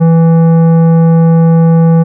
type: tone with tanh clipping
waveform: sine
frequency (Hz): 164.9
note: E3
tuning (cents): +1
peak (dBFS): -5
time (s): 0-2.04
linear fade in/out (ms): 20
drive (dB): 12
effects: none